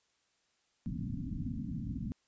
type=low-pass noise; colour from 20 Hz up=white; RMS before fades=-38 dBFS; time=0.86-2.12 s; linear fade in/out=0 ms; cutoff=280 Hz; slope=96 dB/octave; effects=white hiss -75 dBFS RMS until 2.27 s + resampled to 16000 Hz